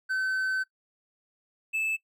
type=tone pair in turn; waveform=triangle; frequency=1529 / 2623 Hz; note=G6 / E7; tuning=-44 / -9 cents; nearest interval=major sixth; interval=935 cents; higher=second; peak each=-24 dBFS; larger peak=neither; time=0.09-0.64 / 1.73-1.97 s; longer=first; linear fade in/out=20 ms; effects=noise-tail reverb RT60 0.1 s tail -19 dB re dry